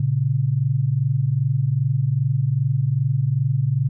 sine tone pair together, 116.54 / 139.07 Hz, A#2 / C#3, 0 / +6 cents, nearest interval minor third, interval 306 cents, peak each -21 / -19 dBFS, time 0-3.89 s, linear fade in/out 5 ms, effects none

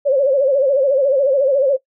sine tone with vibrato, 547 Hz, C#5, 23 cents flat, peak -11 dBFS, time 0.05-1.77 s, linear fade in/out 20 ms, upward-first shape sine, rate 14 Hz, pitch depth 99 cents each way, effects noise-tail reverb RT60 0.1 s tail -17 dB re dry

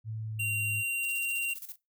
sine tone with pitch glide, 110 to 108.11 Hz, A2 to A2, 0 to -30 cents, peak -34 dBFS, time 0.04-0.84 s, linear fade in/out 50 ms, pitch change -30 cents, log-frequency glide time 0.19-0.52 s
square tone, 2763 Hz, F7, 19 cents flat, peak -30 dBFS, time 0.39-1.54 s, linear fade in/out 10 ms
violet noise with tremolo, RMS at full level -41 dBFS, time 1.02-1.76 s, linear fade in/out 20 ms, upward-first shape square, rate 15 Hz, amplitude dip 75%
effects noise-tail reverb RT60 0.2 s tail -19 dB re dry

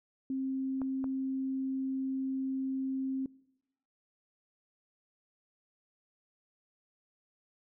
sine tone, 265.5 Hz, C4, 25 cents sharp, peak -31 dBFS, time 0.3-3.26 s, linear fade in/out 2 ms
clicks, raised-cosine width 1 ms, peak -29 dBFS, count 2, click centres 0.817 / 1.042 s
effects noise-tail reverb RT60 0.9 s tail -23 dB re dry

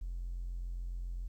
triangle tone, 43.65 Hz, F1, in tune, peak -33 dBFS, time 0.01-1.28 s, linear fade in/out 10 ms, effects tanh soft clip ceiling -33 dBFS + 12-bit

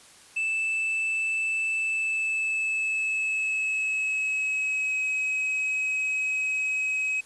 triangle tone with pitch glide, 2637 to 2547 Hz, E7 to D#7, 0 to +40 cents, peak -23 dBFS, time 0.36-7.21 s, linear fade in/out 10 ms, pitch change -60 cents, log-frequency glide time 1.78-5.08 s, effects white hiss -52 dBFS RMS until 7.25 s + resampled to 24000 Hz

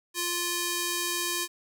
square tone with band-pass filter, 349.2 Hz, F4, in tune, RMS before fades -30 dBFS, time 0.14-1.48 s, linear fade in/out 50 ms, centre 8900 Hz, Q 0.5, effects 9-bit

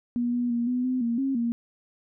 sine tone with pitch steps, 240.7 / 243 / 236.6 / 248.8 / 255.2 / 233.7 / 269.8 / 234.6 Hz, B3 / B3 / A#3 / B3 / C4 / A#3 / C#4 / A#3, -44 / -28 / +26 / +13 / -43 / +5 / -47 / +11 cents, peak -23 dBFS, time 0.16-1.52 s, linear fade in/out 0 ms, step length 170 ms, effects none

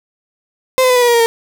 35% pulse tone with pitch steps, 518 / 509.1 / 500.4 / 491.8 / 483.3 / 475 / 466.8 / 458.8 Hz, C5 / C5 / B4 / B4 / B4 / A#4 / A#4 / A#4, -17 / -47 / +23 / -7 / -38 / +33 / +2 / -28 cents, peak -7 dBFS, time 0.78-1.26 s, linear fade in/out 0 ms, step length 60 ms, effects none

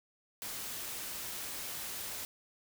white noise, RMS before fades -41 dBFS, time 0.42-2.25 s, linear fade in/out 0 ms, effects none

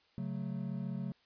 triangle chord, F# minor, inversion second, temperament equal, 138.59 / 185 / 220 Hz, C#3 / F#3 / A3, 0 / 0 / 0 cents, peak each -38 / -37 / -40 dBFS, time 0.18-1.12 s, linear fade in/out 0 ms, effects white hiss -69 dBFS RMS until 1.25 s + resampled to 11025 Hz

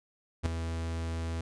45% pulse tone with ADSR envelope, 82.41 Hz, E2, in tune, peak -23 dBFS, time 0.43-1.41 s, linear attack 30 ms, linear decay 3 ms, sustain -9 dB, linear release 3 ms, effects resampled to 22050 Hz

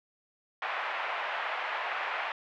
pink band-pass noise, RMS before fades -34 dBFS, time 0.62-2.32 s, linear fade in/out 2 ms, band 700 to 2600 Hz, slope 24 dB/octave, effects none

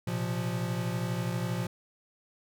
square chord, Bb suspended second, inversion none, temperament equal with one note detuned, 116.54 / 128.94 / 174.61 Hz, Bb2 / C3 / F3, 0 / -25 / 0 cents, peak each -34 / -37 / -34 dBFS, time 0.07-1.67 s, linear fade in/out 5 ms, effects none

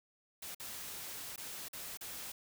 white noise with dropouts, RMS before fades -45 dBFS, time 0.42-2.32 s, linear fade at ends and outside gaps 5 ms, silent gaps 0.548-0.598 / 1.361-1.377 / 1.685-1.731 / 1.973-2.009 s, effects none

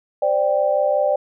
sine chord, C suspended second, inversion none, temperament just, 523.3 / 588.7 / 784.9 Hz, C5 / D5 / G5, 0 / +4 / +2 cents, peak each -22 / -17 / -23 dBFS, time 0.22-1.16 s, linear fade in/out 5 ms, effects none

